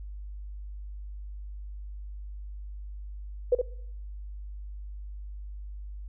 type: tone with echo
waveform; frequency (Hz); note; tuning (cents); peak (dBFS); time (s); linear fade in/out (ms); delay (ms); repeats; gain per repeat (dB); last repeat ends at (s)
sine; 493.9; B4; 0; -17; 3.52-3.55; 5; 66; 1; -5; 3.616
effects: noise-tail reverb RT60 0.7 s tail -21 dB re dry + added 50 Hz sine -37 dBFS peak until 6.08 s